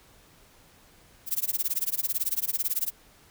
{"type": "noise with tremolo", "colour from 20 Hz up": "violet", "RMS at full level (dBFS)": -25, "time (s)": [1.26, 2.92], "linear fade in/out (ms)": 50, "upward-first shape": "sine", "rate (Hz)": 18, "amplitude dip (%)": 100, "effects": ["pink hiss -57 dBFS RMS until 3.3 s"]}